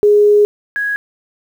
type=tone pair in turn; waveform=sine; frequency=415 / 1660 Hz; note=G#4 / G#6; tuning=-1 / -1 cents; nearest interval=2 octaves; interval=2400 cents; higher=second; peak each=-6 / -15 dBFS; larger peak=first; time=0.03-0.45 / 0.76-0.96 s; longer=first; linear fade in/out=0 ms; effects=7-bit